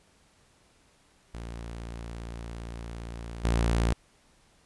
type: tone with level steps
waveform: sawtooth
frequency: 57.5 Hz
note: A#1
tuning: 23 cents flat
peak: -33 / -19 dBFS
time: 1.34-3.93 s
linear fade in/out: 0 ms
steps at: 3.44 s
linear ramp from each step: 2 ms
effects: pink hiss -63 dBFS RMS until 4.65 s + resampled to 24000 Hz